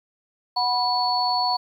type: tone cluster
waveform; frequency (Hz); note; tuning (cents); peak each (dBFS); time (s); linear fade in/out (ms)
sine; 737 / 981 / 4423; F#5 / B5 / C#8; -7 / -12 / -5; -24; 0.56-1.57; 10
effects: 9-bit